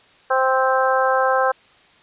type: harmonic tone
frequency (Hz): 261.9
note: C4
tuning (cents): +2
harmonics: 2 / 3 / 4 / 5 / 6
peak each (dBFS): -19 / -21 / -22 / -23 / -24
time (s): 0.3-1.52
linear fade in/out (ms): 10
effects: white hiss -52 dBFS RMS until 2.02 s + resampled to 8000 Hz